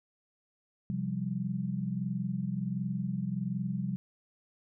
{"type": "chord", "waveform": "sine", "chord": "C suspended fourth", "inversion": "none", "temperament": "equal", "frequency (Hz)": [130.81, 174.61, 196], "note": ["C3", "F3", "G3"], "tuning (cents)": [0, 0, 0], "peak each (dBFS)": [-36, -35, -34], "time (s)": [0.9, 3.96], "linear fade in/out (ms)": 0, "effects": []}